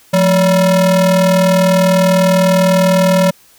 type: ring-modulated tone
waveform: square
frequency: 196 Hz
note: G3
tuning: in tune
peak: -6 dBFS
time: 0.13-3.31 s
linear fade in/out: 10 ms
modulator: 372 Hz
effects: white hiss -47 dBFS RMS until 3.58 s